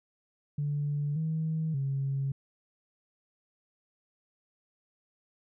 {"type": "tone with pitch steps", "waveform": "sine", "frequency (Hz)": [145.7, 159, 137], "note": ["D3", "D#3", "C#3"], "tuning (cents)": [-13, 38, -20], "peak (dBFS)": -27, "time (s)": [0.58, 2.32], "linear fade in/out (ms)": 5, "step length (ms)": 580, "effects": ["tanh soft clip ceiling -23 dBFS"]}